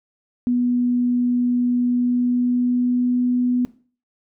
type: tone with pitch glide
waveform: sine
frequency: 245 to 247.3 Hz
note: B3 to B3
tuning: -14 to +3 cents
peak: -16 dBFS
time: 0.47-3.65 s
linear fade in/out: 0 ms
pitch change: +17 cents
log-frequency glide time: 1.89-3.23 s
effects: noise-tail reverb RT60 0.4 s tail -18 dB re dry